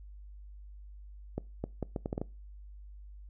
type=accelerating click train; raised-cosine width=2 ms; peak=-20 dBFS; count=8; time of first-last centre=1.38-2.215 s; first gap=260 ms; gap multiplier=0.72; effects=noise-tail reverb RT60 0.3 s tail -23 dB re dry + added 50 Hz sine -46 dBFS peak until 3.29 s